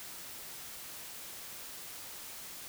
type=silence; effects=white hiss -46 dBFS RMS until 2.68 s